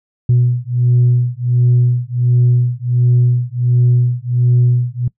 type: beating tone pair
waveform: sine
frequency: 121.9 / 123.3 Hz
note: B2 / B2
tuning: -22 / -2 cents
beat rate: 1.4 Hz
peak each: -12 dBFS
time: 0.29-5.08 s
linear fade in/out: 5 ms
effects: noise-tail reverb RT60 0.1 s tail -22 dB re dry + tanh soft clip ceiling -5 dBFS